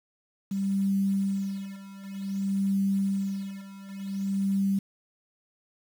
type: tone with tremolo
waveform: sine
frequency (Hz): 196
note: G3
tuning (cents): 0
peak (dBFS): -22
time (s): 0.51-4.79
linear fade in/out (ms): 5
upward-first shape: sine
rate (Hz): 0.54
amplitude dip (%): 90
effects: 8-bit